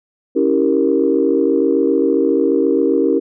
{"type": "chord", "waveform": "sine", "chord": "C# diminished seventh", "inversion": "none", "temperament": "equal with one note detuned", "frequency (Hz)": [277.2, 325.1, 392, 466.2], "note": ["C#4", "E4", "G4", "Bb4"], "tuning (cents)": [0, -24, 0, 0], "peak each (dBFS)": -17, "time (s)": [0.35, 3.2], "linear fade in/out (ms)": 20, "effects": ["tanh soft clip ceiling -1 dBFS"]}